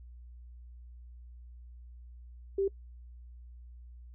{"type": "tone", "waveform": "sine", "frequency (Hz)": 392, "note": "G4", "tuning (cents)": 0, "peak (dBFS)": -26, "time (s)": [2.58, 2.68], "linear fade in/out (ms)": 5, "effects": ["noise-tail reverb RT60 0.1 s tail -22 dB re dry", "added 60 Hz sine -47 dBFS peak until 4.14 s"]}